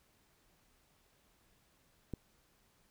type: click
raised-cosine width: 3 ms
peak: -26 dBFS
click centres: 2.137 s
effects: pink hiss -71 dBFS RMS until 2.9 s